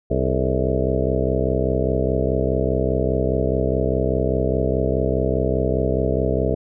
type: harmonic tone with a mistuned harmonic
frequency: 64.9 Hz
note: C2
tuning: 13 cents flat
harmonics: 1 / 2 / 3 / 4 / 5 / 6 / 7 / 8 / 9 / 10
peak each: -24 / -25 / -28 / -28 / -29 / -26 / -26 / -28 / -29 / -28 dBFS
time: 0.1-6.55 s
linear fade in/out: 10 ms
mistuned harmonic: 6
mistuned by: +90 cents
effects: none